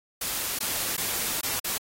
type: noise with dropouts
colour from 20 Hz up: white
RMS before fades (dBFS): -29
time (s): 0.21-1.78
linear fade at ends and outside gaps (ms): 5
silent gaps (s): 0.589-0.604 / 0.967-0.978 / 1.412-1.431 / 1.598-1.643
effects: AAC 48 kbps